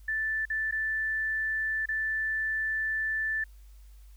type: tone with dropouts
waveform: sine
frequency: 1760 Hz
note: A6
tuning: in tune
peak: -27 dBFS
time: 0.08-3.44 s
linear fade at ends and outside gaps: 5 ms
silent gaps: 0.454-0.5 / 0.712-0.723 / 1.858-1.887 s
effects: added 50 Hz sine -48 dBFS peak until 4.16 s + white hiss -66 dBFS RMS until 4.16 s